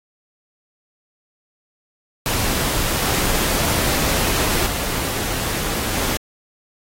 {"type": "noise with level steps", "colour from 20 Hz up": "pink", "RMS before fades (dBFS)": [-20, -24, -22], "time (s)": [2.26, 6.17], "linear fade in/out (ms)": 0, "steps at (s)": [4.66, 5.93], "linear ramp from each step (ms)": 5, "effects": ["AAC 48 kbps"]}